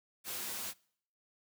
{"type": "noise with comb filter", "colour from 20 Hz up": "white", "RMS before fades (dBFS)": -40, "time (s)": [0.24, 0.74], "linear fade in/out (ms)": 50, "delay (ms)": 6.9, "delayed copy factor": -0.5, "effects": ["noise-tail reverb RT60 0.6 s tail -24 dB re dry", "high-pass 100 Hz 12 dB/octave"]}